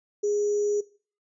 sine tone with sample-and-hold, 413.4 Hz, G#4, 8 cents flat, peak -22 dBFS, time 0.23-0.81 s, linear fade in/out 10 ms, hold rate 6300 Hz, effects noise-tail reverb RT60 0.4 s tail -19 dB re dry + resampled to 22050 Hz

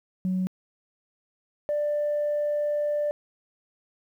sine tone pair in turn, 185.4 / 590.5 Hz, F#3 / D5, +4 / +9 cents, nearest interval octave + minor sixth, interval 2005 cents, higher second, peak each -22 dBFS, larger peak neither, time 0.25-0.47 / 1.69-3.11 s, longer second, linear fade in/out 0 ms, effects tanh soft clip ceiling -20 dBFS + 10-bit

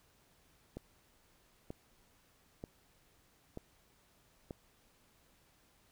click train, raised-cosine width 2 ms, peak -29 dBFS, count 5, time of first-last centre 0.77-4.508 s, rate 1.07 Hz, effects pink hiss -69 dBFS RMS until 5.91 s

